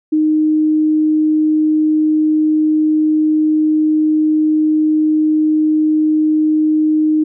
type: tone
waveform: sine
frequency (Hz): 309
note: D#4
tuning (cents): -12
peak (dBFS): -10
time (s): 0.12-7.24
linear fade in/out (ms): 10
effects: none